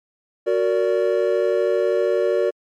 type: chord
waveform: triangle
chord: Gb augmented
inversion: none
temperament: just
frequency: 370 / 462.5 / 578.1 Hz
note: Gb4 / Bb4 / D5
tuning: 0 / -14 / -27 cents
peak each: -19 dBFS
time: 0.46-2.51 s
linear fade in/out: 20 ms
effects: MP3 64 kbps